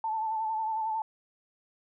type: tone with vibrato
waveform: sine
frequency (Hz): 880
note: A5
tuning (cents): 0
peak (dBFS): -28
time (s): 0.04-1.02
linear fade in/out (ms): 2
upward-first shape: sine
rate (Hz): 11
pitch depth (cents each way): 38
effects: none